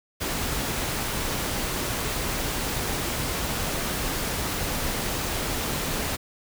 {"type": "noise", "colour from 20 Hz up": "pink", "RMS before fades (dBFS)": -28, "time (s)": [0.2, 6.17], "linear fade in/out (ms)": 20, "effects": []}